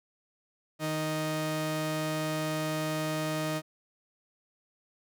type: tone pair together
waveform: sawtooth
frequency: 155.55 / 311.1 Hz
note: D#3 / D#4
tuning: 0 / 0 cents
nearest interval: octave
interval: 1200 cents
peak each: -29 / -26 dBFS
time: 0.79-3.62 s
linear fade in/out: 50 ms
effects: none